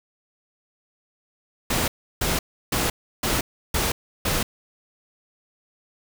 pink noise bursts, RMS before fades -23 dBFS, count 6, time 1.7-4.43 s, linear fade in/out 5 ms, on 180 ms, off 330 ms, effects none

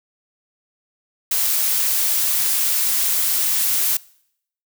blue noise, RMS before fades -19 dBFS, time 1.31-3.97 s, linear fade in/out 5 ms, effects noise-tail reverb RT60 0.7 s tail -23 dB re dry

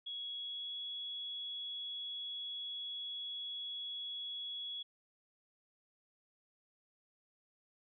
sine tone with pitch glide, 3341 to 3360 Hz, G#7 to G#7, +10 to +19 cents, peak -40 dBFS, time 0.06-4.83 s, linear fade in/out 10 ms, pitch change +9 cents, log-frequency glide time 0.39-0.76 s, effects none

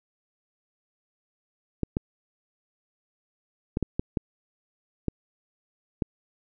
clicks, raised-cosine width 3 ms, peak -12 dBFS, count 8, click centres 1.833 / 1.969 / 3.771 / 3.827 / 3.995 / 4.172 / 5.083 / 6.022 s, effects none

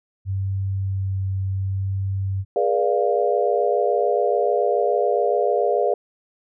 sine tone with vibrato, 96.4 Hz, G2, 28 cents flat, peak -21 dBFS, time 0.25-2.45 s, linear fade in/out 50 ms, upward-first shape sine, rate 0.69 Hz, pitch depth 10 cents each way
sine chord, G# diminished seventh, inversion none, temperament equal with one note detuned, 415.3 / 482.3 / 587.3 / 698.5 Hz, G#4 / B4 / D5 / F5, 0 / -41 / 0 / 0 cents, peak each -22 / -22 / -23 / -23 dBFS, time 2.56-5.94 s, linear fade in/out 2 ms
effects none

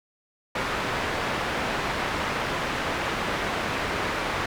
white low-pass noise, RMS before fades -28 dBFS, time 0.55-4.46 s, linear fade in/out 5 ms, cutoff 1800 Hz, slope 12 dB/octave, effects none

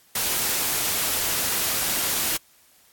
white noise, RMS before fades -24 dBFS, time 0.15-2.37 s, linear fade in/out 5 ms, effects white hiss -57 dBFS RMS until 2.92 s + AAC 64 kbps

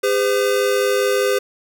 square tone pair together, 404 / 509 Hz, G#4 / C5, -48 / -48 cents, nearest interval major third, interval 400 cents, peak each -19 dBFS, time 0.03-1.39 s, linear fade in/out 10 ms, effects none

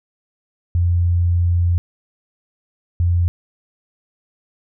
sine tone bursts at uneven times, 87 Hz, F2, 6 cents flat, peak -13 dBFS, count 2, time 0.75-1.78 / 3-3.28 s, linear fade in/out 0 ms, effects none

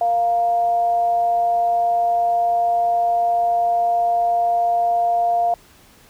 sine tone with frequency modulation, 698.5 Hz, F5, in tune, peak -15 dBFS, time 0.01-5.54 s, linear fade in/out 2 ms, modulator 231 Hz, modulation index 0.21, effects pink hiss -50 dBFS RMS until 6.09 s

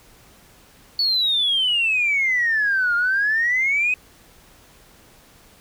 sine exponential two-way sweep, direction down then up, 4484 to 1396.9 to 2542 Hz, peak -16 dBFS, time 0.99-3.94 s, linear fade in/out 2 ms, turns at 2.95 s, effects tanh soft clip ceiling -12 dBFS + pink hiss -51 dBFS RMS until 5.6 s

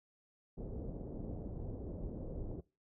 pink low-pass noise, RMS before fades -43 dBFS, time 0.57-2.61 s, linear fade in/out 10 ms, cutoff 520 Hz, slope 24 dB/octave, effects noise-tail reverb RT60 0.3 s tail -22 dB re dry

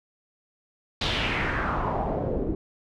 pink noise with low-pass filter sweep, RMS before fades -27 dBFS, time 1.01-2.55 s, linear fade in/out 5 ms, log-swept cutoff 4000 to 330 Hz, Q 3.1, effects none

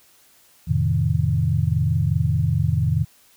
sine chord, F dominant seventh, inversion none, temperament equal, 87.31 / 110 / 130.81 / 155.56 Hz, F2 / A2 / C3 / Eb3, 0 / 0 / 0 / 0 cents, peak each -23 / -23 / -23 / -22 dBFS, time 0.67-3.05 s, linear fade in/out 20 ms, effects white hiss -55 dBFS RMS until 3.36 s

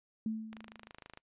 sine tone with exponential decay, 220 Hz, A3, in tune, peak -30 dBFS, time 0.26-0.91 s, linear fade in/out 2 ms, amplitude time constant 140 ms
click train, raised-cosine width 0.3 ms, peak -32 dBFS, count 18, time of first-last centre 0.53-1.174 s, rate 26.4 Hz
effects noise-tail reverb RT60 0.1 s tail -25 dB re dry + resampled to 8000 Hz

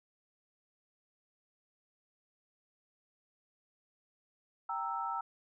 sine chord, E diminished, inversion first, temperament equal with one note detuned, 784 / 927.5 / 1318.5 Hz, G5 / Bb5 / E6, 0 / -9 / 0 cents, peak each -40 / -38 / -37 dBFS, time 4.69-5.21 s, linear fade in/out 5 ms, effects none

